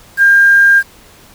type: tone with quantisation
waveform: sine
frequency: 1604 Hz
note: G6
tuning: 39 cents sharp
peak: -4 dBFS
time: 0.17-0.83 s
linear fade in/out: 50 ms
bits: 5
effects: pink hiss -42 dBFS RMS until 1.34 s